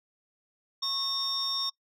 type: tone cluster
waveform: sine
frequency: 1087 / 3665 / 5470 Hz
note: C#6 / A#7 / F8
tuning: -34 / -30 / -37 cents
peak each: -37 / -31 / -30 dBFS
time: 0.82-1.7 s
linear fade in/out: 10 ms
effects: noise-tail reverb RT60 0.1 s tail -22 dB re dry + tanh soft clip ceiling -22 dBFS